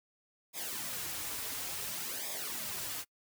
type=noise with flanger; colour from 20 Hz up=white; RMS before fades=-39 dBFS; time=0.53-3.05 s; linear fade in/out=50 ms; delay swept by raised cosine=0.68 to 5.68 ms; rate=0.57 Hz; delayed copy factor=-0.75; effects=noise-tail reverb RT60 0.1 s tail -25 dB re dry